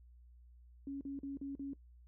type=tone bursts; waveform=sine; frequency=277.2 Hz; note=C#4; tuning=in tune; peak=-39 dBFS; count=5; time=0.87-1.734 s; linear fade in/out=2 ms; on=140 ms; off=41 ms; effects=noise-tail reverb RT60 0.1 s tail -19 dB re dry + added 60 Hz sine -57 dBFS peak until 2.07 s